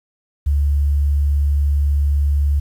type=tone; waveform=sine; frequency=71.8 Hz; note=D2; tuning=39 cents flat; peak=-13 dBFS; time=0.46-2.6 s; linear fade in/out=10 ms; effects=8-bit